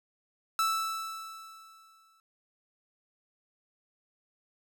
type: tone with exponential decay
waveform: 45% pulse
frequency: 1318.5 Hz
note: E6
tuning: in tune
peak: -24 dBFS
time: 0.59-2.2 s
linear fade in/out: 1 ms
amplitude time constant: 350 ms
effects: none